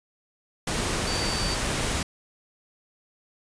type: tone in noise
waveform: sine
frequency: 4602 Hz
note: D8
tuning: 36 cents flat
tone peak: -31 dBFS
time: 1.07-1.55 s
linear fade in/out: 5 ms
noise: pink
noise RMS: -27 dBFS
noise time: 0.67-2.03 s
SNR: -7 dB
effects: resampled to 22050 Hz